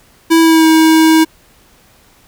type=tone with pitch glide; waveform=square; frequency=328.1 to 319.5 Hz; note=E4 to D#4; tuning=-8 to +46 cents; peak=-6 dBFS; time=0.3-1.25 s; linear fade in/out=20 ms; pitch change=-46 cents; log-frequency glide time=0.4-0.67 s; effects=pink hiss -48 dBFS RMS until 2.27 s